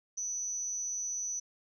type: tone with amplitude modulation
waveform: sine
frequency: 6000 Hz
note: F#8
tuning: 23 cents sharp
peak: -29 dBFS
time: 0.17-1.4 s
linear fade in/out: 10 ms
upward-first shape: sine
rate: 216 Hz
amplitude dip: 80%
effects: tanh soft clip ceiling -25 dBFS